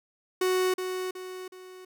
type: tone with echo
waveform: 45% pulse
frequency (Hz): 370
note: F#4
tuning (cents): 0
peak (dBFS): -23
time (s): 0.41-0.74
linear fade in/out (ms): 5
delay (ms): 370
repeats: 3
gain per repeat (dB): -7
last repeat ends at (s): 1.85
effects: none